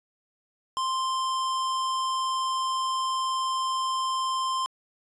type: tone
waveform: square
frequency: 1046.5 Hz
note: C6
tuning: in tune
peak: -26 dBFS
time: 0.77-4.66 s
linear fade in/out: 0 ms
effects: resampled to 22050 Hz